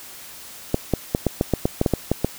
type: clicks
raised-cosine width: 2 ms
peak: -4 dBFS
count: 12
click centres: 0.744 / 0.937 / 1.149 / 1.267 / 1.411 / 1.537 / 1.655 / 1.814 / 1.862 / 1.937 / 2.116 / 2.246 s
effects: white hiss -40 dBFS RMS until 2.38 s